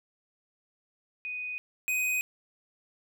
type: tone pair in turn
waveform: sine / square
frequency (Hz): 2489 / 2502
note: D#7 / D#7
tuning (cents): 0 / +9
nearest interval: unison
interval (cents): 9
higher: second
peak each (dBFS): -33 / -27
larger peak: second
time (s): 1.25-1.58 / 1.88-2.21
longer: neither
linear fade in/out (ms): 0
effects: none